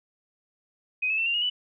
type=tone with pitch steps; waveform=sine; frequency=2510 / 2596 / 2684 / 2775 / 2870 / 2968 Hz; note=D#7 / E7 / E7 / F7 / F7 / F#7; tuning=+15 / -27 / +31 / -12 / +47 / +5 cents; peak=-23 dBFS; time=1.02-1.5 s; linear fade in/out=10 ms; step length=80 ms; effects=none